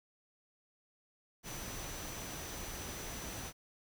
sine tone in noise, 5990 Hz, F#8, 20 cents sharp, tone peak -50 dBFS, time 1.43-3.53 s, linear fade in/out 50 ms, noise pink, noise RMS -44 dBFS, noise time 1.43-3.53 s, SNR -9 dB, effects none

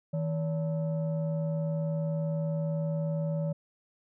sine tone pair together, 159.63 / 571 Hz, D#3 / D5, +45 / -49 cents, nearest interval octave + minor seventh, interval 2206 cents, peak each -27 / -33 dBFS, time 0.13-3.53 s, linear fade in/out 10 ms, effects tanh soft clip ceiling -24 dBFS

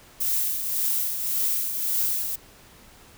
violet noise with tremolo, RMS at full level -23 dBFS, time 0.2-2.36 s, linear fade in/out 10 ms, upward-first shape triangle, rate 1.8 Hz, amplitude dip 55%, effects pink hiss -51 dBFS RMS until 3.17 s

